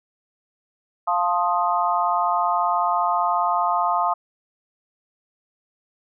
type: chord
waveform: sine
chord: F dominant seventh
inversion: none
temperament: equal with one note detuned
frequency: 698.5 / 880 / 1055 / 1244.5 Hz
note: F5 / A5 / C6 / Eb6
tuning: 0 / 0 / +14 / 0 cents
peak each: -23 / -24 / -24 / -24 dBFS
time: 1.07-4.14 s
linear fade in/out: 10 ms
effects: none